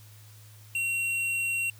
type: tone with hard clipping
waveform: sine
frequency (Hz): 2739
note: F7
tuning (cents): -34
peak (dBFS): -28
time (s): 0.75-1.7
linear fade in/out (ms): 2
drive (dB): 9
effects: added 106 Hz sine -49 dBFS peak until 1.79 s + white hiss -56 dBFS RMS until 1.79 s